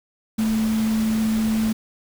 sine tone in noise, 220 Hz, A3, in tune, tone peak -18 dBFS, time 0.38-1.73 s, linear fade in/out 10 ms, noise pink, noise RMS -33 dBFS, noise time 0.38-1.73 s, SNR +12 dB, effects none

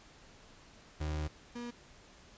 35% pulse tone pair in turn, 76.5 / 239.7 Hz, D#2 / A#3, -29 / +48 cents, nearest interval octave + minor sixth, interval 1977 cents, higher second, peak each -32 / -38 dBFS, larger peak first, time 1-1.28 / 1.55-1.71 s, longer first, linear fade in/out 10 ms, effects pink hiss -58 dBFS RMS until 2.37 s + resampled to 16000 Hz

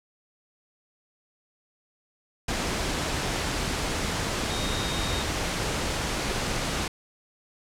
sine tone in noise, 3729 Hz, A#7, in tune, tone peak -35 dBFS, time 4.5-5.23 s, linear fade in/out 5 ms, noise pink, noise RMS -28 dBFS, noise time 2.48-6.88 s, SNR -10 dB, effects low-pass 8000 Hz 12 dB/octave

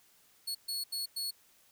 sawtooth tone bursts at uneven times, 4372 Hz, C#8, 25 cents flat, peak -31 dBFS, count 4, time 0.47-0.55 / 0.68-0.84 / 0.92-1.06 / 1.16-1.31 s, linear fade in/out 10 ms, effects white hiss -65 dBFS RMS until 1.71 s

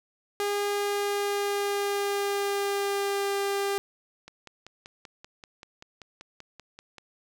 sawtooth tone with pitch glide, 407.3 to 398.7 Hz, G#4 to G4, -34 to +29 cents, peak -22 dBFS, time 0.4-3.78 s, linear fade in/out 0 ms, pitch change -37 cents, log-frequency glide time 0.69-3.35 s
click train, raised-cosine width 0.2 ms, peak -27 dBFS, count 15, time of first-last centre 4.28-6.983 s, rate 5.18 Hz
effects none

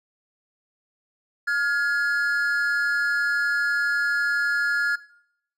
triangle tone pair together, 1416.9 / 1685 Hz, F6 / G#6, +25 / +25 cents, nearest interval minor third, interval 300 cents, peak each -22 dBFS, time 1.47-4.96 s, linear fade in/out 10 ms, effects noise-tail reverb RT60 0.7 s tail -19 dB re dry

